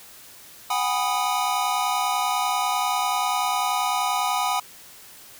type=chord; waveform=square; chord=G# minor seventh; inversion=third; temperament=equal with one note detuned; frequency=740 / 810.2 / 987.8 / 1244.5 Hz; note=F#5 / G#5 / B5 / D#6; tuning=0 / -43 / 0 / 0 cents; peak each=-28 dBFS; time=0.7-4.6 s; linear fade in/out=5 ms; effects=white hiss -46 dBFS RMS until 5.39 s